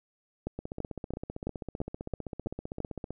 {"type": "two click trains", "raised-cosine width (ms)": 2, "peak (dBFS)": [-23, -19], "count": [40, 8], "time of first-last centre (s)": [[0.59, 3.106], [0.47, 2.803]], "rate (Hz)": [15.5, 3], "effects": []}